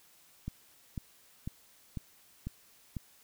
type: click train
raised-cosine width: 5 ms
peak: -24 dBFS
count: 6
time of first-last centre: 0.48-2.968 s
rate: 2.01 Hz
effects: white hiss -62 dBFS RMS until 3.23 s